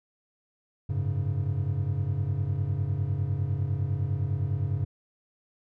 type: chord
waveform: triangle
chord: F# suspended second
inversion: none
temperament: equal with one note detuned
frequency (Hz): 93.95 / 103.83 / 138.59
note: F#2 / G#2 / C#3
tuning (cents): +27 / 0 / 0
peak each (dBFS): -28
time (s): 0.89-4.85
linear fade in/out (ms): 10
effects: none